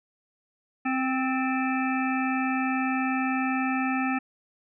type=harmonic tone with a mistuned harmonic; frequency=261.6 Hz; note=C4; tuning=in tune; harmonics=1 / 3 / 5 / 7 / 9 / 10; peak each=-26 / -31 / -33 / -34 / -36 / -36 dBFS; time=0.85-4.19 s; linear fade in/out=10 ms; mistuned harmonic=7; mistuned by=-44 cents; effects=none